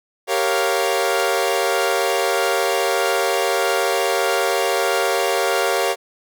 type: chord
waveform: sawtooth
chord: G half-diminished seventh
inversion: none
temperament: equal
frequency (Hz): 392 / 466.2 / 554.4 / 698.5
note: G4 / Bb4 / Db5 / F5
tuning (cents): 0 / 0 / 0 / 0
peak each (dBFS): -19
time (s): 0.27-5.96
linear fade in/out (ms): 50
effects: none